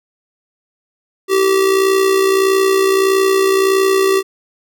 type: tone with amplitude modulation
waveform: square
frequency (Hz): 386.1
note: G4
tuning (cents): -26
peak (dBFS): -9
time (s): 1.28-4.23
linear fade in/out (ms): 50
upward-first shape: sine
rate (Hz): 61.6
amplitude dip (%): 50
effects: none